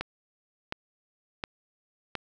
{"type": "click train", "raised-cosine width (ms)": 0.3, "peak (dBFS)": -15, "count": 4, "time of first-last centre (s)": [0.01, 2.153], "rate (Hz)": 1.4, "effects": []}